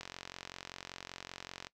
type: click train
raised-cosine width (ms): 0.2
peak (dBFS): -25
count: 76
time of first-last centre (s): 0.01-1.669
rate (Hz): 45.2
effects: noise-tail reverb RT60 0.1 s tail -20 dB re dry